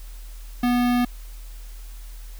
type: tone with notch filter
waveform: square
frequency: 244.5 Hz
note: B3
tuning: 17 cents flat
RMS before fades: -20 dBFS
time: 0.63-1.05 s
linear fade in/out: 5 ms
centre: 7300 Hz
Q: 0.74
effects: added 40 Hz sine -35 dBFS peak until 2.39 s + white hiss -50 dBFS RMS until 2.39 s